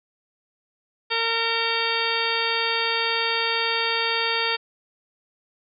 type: harmonic tone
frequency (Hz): 458.1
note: A#4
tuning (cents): -30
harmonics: 1 / 2 / 3 / 4 / 5 / 6 / 7 / 8 / 10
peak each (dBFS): -30 / -30 / -30 / -30 / -30 / -30 / -30 / -30 / -30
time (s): 1.1-4.57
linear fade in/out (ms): 20
effects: none